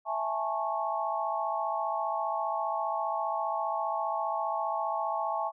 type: chord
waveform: sine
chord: A major seventh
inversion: second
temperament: just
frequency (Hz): 660 / 825 / 880 / 1100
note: E5 / G#5 / A5 / C#6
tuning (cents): +2 / -12 / 0 / -14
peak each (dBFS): -34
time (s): 0.05-5.52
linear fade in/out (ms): 50
effects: none